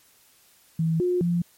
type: tone with pitch steps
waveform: sine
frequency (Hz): 162.5 / 358.5 / 172.9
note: E3 / F4 / F3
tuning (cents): -24 / +45 / -17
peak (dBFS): -20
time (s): 0.79-1.42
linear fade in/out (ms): 5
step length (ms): 210
effects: white hiss -58 dBFS RMS until 1.57 s + MP3 64 kbps